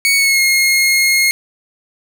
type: tone with pitch glide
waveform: sawtooth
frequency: 2228 to 2150 Hz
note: C#7 to C7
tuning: +8 to +47 cents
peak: -7 dBFS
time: 0.05-1.31 s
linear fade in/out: 0 ms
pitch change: -61 cents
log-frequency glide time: 0.16-0.41 s
effects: none